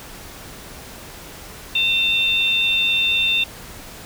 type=tone pair together; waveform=sine; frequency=2700 / 3604 Hz; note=E7 / A7; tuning=+41 / +41 cents; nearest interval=perfect fourth; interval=500 cents; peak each=-18 / -19 dBFS; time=1.75-3.44 s; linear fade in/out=5 ms; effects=pink hiss -38 dBFS RMS until 4.05 s